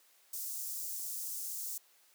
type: high-pass noise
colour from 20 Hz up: white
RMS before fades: -40 dBFS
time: 0.33-1.78 s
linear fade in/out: 5 ms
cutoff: 5900 Hz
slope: 24 dB/octave
effects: white hiss -66 dBFS RMS until 2.14 s + high-pass 400 Hz 12 dB/octave